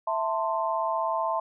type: chord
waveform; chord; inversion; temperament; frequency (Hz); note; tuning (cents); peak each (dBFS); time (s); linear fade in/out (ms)
sine; A minor; second; equal with one note detuned; 659.3 / 890.7 / 1046.5; E5 / A5 / C6; 0 / +21 / 0; -29; 0.07-1.4; 5
effects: none